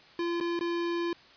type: tone with dropouts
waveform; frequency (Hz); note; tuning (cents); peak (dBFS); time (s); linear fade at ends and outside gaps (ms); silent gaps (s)
square; 342.5; F4; -34; -29; 0.19-1.13; 2; 0.402-0.409 / 0.592-0.609
effects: white hiss -55 dBFS RMS until 1.36 s + resampled to 11025 Hz